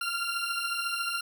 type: beating tone pair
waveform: 20% pulse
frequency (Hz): 1375 / 1389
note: F6 / F6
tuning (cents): -27 / -10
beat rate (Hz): 14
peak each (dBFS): -29 / -26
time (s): 0.01-1.21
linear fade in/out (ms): 5
effects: none